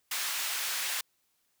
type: high-pass noise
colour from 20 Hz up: pink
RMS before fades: -33 dBFS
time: 0.11-1.01 s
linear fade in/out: 5 ms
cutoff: 1600 Hz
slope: 12 dB/octave
effects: white hiss -74 dBFS RMS until 1.6 s